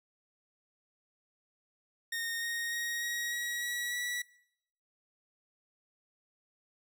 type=tone with pitch steps; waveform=sawtooth; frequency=1846 / 1862.1 / 1878.3 / 1894.6 / 1911.1 / 1927.7 / 1944.5 Hz; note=A#6 / A#6 / A#6 / A#6 / A#6 / B6 / B6; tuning=-17 / -2 / +13 / +28 / +43 / -42 / -27 cents; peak=-30 dBFS; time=2.12-4.22 s; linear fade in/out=5 ms; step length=300 ms; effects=noise-tail reverb RT60 0.7 s tail -21 dB re dry